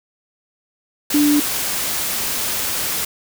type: tone in noise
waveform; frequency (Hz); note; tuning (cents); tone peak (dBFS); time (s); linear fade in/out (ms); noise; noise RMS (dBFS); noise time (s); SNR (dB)
sine; 293.6; D4; 0; -12; 1.14-1.4; 5; white; -22; 1.1-3.05; +7
effects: none